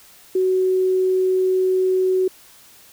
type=tone; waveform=sine; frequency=373.2 Hz; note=F#4; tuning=15 cents sharp; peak=-15 dBFS; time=0.35-2.28 s; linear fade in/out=5 ms; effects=white hiss -48 dBFS RMS until 2.92 s